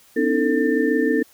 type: tone cluster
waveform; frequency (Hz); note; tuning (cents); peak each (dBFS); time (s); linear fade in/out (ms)
sine; 254.1 / 289.9 / 316.2 / 447.1 / 1790; B3 / D4 / D#4 / A4 / A6; +49 / -22 / +28 / +28 / +29; -22 / -23 / -23 / -21 / -27; 0.16-1.23; 10
effects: white hiss -53 dBFS RMS until 1.33 s